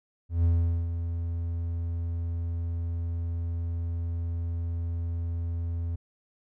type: tone with ADSR envelope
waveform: triangle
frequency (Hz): 84.5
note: E2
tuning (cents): +43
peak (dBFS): -17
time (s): 0.29-5.96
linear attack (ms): 150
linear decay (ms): 430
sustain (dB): -9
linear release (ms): 9
effects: none